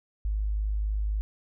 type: tone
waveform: sine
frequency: 51.91 Hz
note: G#1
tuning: in tune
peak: -25 dBFS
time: 0.25-1.21 s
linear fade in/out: 0 ms
effects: none